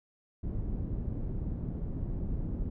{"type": "low-pass noise", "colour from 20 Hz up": "pink", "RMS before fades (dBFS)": -34, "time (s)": [0.43, 2.7], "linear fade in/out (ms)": 10, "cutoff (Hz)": 220, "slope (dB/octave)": 12, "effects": []}